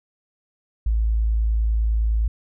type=tone; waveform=sine; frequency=54.9 Hz; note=A1; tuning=3 cents flat; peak=-17 dBFS; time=0.86-2.28 s; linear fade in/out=5 ms; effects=none